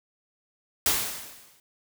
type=noise with exponential decay; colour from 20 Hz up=white; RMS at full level=-21 dBFS; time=0.86-1.6 s; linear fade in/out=2 ms; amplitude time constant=160 ms; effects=none